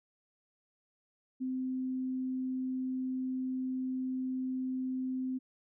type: tone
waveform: sine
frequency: 258.3 Hz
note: C4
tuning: 22 cents flat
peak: -32 dBFS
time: 1.4-5.39 s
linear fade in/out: 20 ms
effects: none